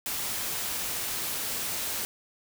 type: noise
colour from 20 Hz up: white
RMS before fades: -32 dBFS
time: 0.06-2.05 s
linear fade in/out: 0 ms
effects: none